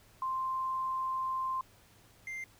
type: tone pair in turn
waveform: sine / triangle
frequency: 1046.5 / 2093 Hz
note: C6 / C7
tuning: 0 / 0 cents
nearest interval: octave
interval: 1200 cents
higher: second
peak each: -31 / -36 dBFS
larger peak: first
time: 0.22-1.61 / 2.27-2.44 s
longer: first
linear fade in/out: 2 ms
effects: added 107 Hz sine -66 dBFS peak until 2.59 s + pink hiss -62 dBFS RMS until 2.59 s